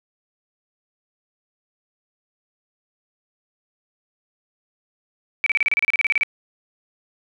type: tone bursts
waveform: sine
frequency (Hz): 2308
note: D7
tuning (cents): -31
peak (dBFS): -15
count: 15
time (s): 5.44-6.233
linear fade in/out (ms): 0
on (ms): 23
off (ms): 32
effects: none